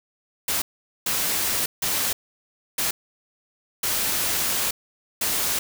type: noise bursts at uneven times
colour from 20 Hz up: white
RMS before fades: -24 dBFS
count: 6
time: 0.48-0.62 / 1.06-1.66 / 1.82-2.13 / 2.78-2.91 / 3.83-4.71 / 5.21-5.59 s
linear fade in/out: 5 ms
effects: none